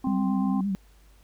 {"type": "harmonic tone", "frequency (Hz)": 261.6, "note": "C4", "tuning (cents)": 0, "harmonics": [1, 3, 4], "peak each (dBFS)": [-26, -36, -38], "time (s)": [0.04, 0.61], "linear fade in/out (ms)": 5}
{"type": "tone with vibrato", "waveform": "sine", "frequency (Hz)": 196, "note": "G3", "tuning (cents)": 0, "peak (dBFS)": -24, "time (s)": [0.07, 0.75], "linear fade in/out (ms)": 0, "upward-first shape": "sine", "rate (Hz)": 8.7, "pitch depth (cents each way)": 60}
{"effects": ["added 50 Hz sine -53 dBFS peak until 1.23 s", "pink hiss -62 dBFS RMS until 1.23 s"]}